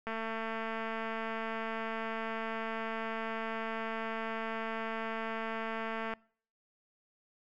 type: click train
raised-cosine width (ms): 0.5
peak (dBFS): -23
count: 1360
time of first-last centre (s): 0.07-6.137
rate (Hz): 224
effects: noise-tail reverb RT60 0.5 s tail -24 dB re dry